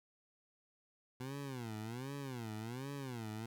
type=tone with vibrato; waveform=20% pulse; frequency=123.47 Hz; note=B2; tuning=in tune; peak=-37 dBFS; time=1.2-3.46 s; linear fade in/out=5 ms; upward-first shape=sine; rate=1.3 Hz; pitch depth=240 cents each way; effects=13-bit